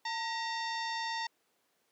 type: harmonic tone with a mistuned harmonic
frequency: 907 Hz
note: A#5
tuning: 48 cents flat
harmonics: 1 / 2 / 3 / 4 / 5 / 6 / 7 / 8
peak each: -36 / -39 / -48 / -44 / -45 / -45 / -55 / -59 dBFS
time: 0.05-1.27 s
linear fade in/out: 5 ms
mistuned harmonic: 2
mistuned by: +80 cents
effects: pink hiss -74 dBFS RMS until 1.91 s + high-pass 300 Hz 12 dB/octave